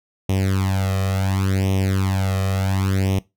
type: tone with flanger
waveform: sawtooth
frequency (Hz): 95.9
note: G2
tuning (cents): -37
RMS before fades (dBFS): -20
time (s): 0.29-3.19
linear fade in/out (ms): 5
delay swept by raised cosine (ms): 0.33 to 1.63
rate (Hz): 0.7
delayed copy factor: +0.9
effects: noise-tail reverb RT60 0.2 s tail -20 dB re dry